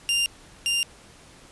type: tone pair in turn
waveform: sawtooth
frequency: 2794 / 2794 Hz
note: F7 / F7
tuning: 0 / 0 cents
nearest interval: unison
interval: 0 cents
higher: neither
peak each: -17 / -18 dBFS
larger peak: first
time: 0.09-0.26 / 0.66-0.83 s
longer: neither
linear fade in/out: 0 ms
effects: pink hiss -50 dBFS RMS until 1.51 s + resampled to 24000 Hz